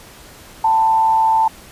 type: tone with frequency modulation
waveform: sine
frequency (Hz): 887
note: A5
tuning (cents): +14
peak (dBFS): -11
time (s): 0.64-1.48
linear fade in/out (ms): 5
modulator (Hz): 123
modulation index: 0.34
effects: pink hiss -41 dBFS RMS until 1.71 s + resampled to 32000 Hz